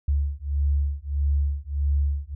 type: beating tone pair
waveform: sine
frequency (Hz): 70.5 / 72.1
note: C#2 / D2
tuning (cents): +30 / -31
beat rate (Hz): 1.6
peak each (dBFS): -24 / -24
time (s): 0.08-2.35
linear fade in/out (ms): 5
effects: none